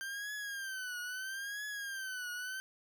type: tone with vibrato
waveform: 40% pulse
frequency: 1569 Hz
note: G6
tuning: 1 cent sharp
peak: -38 dBFS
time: 0.01-2.6 s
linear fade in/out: 0 ms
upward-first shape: triangle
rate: 0.76 Hz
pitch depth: 140 cents each way
effects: none